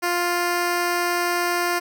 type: tone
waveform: 10% pulse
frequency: 350.3 Hz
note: F4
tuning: 5 cents sharp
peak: -12 dBFS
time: 0.02-1.8 s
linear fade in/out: 20 ms
effects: none